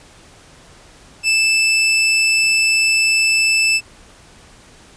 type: tone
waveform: sawtooth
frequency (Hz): 2637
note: E7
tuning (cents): 0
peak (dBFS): -9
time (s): 1.23-3.81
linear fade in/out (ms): 50
effects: pink hiss -45 dBFS RMS until 4.96 s + resampled to 22050 Hz